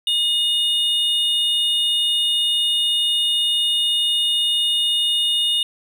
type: tone pair together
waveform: triangle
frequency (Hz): 2887 / 3631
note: F#7 / A#7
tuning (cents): -43 / -46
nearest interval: major third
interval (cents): 397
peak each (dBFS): -18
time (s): 0.07-5.63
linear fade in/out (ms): 2
effects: none